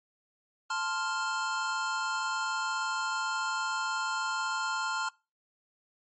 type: chord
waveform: square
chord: F major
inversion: first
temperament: equal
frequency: 880 / 1046.5 / 1396.9 Hz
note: A5 / C6 / F6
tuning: 0 / 0 / 0 cents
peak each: -37 / -36 / -33 dBFS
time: 0.7-5.09 s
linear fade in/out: 5 ms
effects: noise-tail reverb RT60 0.3 s tail -24 dB re dry + MP3 32 kbps